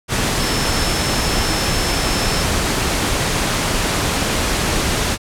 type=tone in noise; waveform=sine; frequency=5300 Hz; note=E8; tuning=9 cents sharp; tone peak=-26 dBFS; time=0.37-2.46 s; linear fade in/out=50 ms; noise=pink; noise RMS=-18 dBFS; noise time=0.08-5.18 s; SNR=-11 dB; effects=low-pass 10000 Hz 12 dB/octave